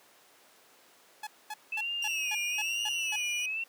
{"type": "tone bursts", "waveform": "sawtooth", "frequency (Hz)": 850, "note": "G#5", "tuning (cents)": 40, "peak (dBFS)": -32, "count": 8, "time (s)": [1.23, 3.16], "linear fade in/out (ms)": 5, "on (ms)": 40, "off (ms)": 230}
{"type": "tone with vibrato", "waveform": "sine", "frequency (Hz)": 2607, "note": "E7", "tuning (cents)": -20, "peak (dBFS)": -31, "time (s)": [1.72, 3.64], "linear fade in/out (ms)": 5, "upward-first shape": "sine", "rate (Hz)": 1.1, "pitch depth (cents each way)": 130}
{"type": "tone with pitch glide", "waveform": "25% pulse", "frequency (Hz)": [2840, 2927], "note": ["F7", "F#7"], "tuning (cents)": [28, -19], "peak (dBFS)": -31, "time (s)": [2.02, 3.46], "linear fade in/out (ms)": 5, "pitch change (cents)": 53, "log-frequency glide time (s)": [2.72, 2.83]}
{"effects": ["pink hiss -59 dBFS RMS until 3.68 s", "high-pass 400 Hz 12 dB/octave"]}